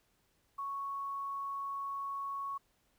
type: tone with quantisation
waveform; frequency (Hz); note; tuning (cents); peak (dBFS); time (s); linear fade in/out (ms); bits
sine; 1108.7; C#6; 0; -36; 0.58-2.58; 10; 11
effects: pink hiss -74 dBFS RMS until 2.98 s